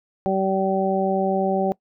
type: harmonic tone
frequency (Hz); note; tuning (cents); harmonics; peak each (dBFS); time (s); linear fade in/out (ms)
192; G3; -36; 1 / 2 / 3 / 4; -24 / -24 / -24 / -24; 0.26-1.72; 0
effects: noise-tail reverb RT60 0.1 s tail -22 dB re dry